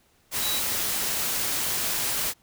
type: tone in noise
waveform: sine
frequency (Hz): 3900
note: B7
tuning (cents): -23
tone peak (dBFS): -29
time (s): 0.4-0.62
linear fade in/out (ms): 50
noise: white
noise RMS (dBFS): -27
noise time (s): 0.31-2.34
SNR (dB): -5
effects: pink hiss -63 dBFS RMS until 2.42 s